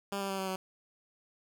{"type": "tone with pitch steps", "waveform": "10% pulse", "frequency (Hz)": [198.9, 196.16, 193.46, 190.8, 188.17], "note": ["G3", "G3", "G3", "G3", "F#3"], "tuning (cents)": [25, 1, -23, -47, 29], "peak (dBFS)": -25, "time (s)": [0.12, 0.56], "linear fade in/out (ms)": 2, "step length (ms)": 88, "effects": []}